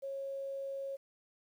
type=tone with quantisation; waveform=sine; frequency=547 Hz; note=C#5; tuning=23 cents flat; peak=-37 dBFS; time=0.02-0.97 s; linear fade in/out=20 ms; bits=11; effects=none